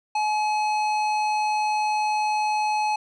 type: tone with tanh clipping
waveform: sine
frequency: 850 Hz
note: G#5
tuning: 40 cents sharp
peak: -23 dBFS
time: 0.15-2.96 s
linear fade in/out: 5 ms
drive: 15 dB
effects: resampled to 24000 Hz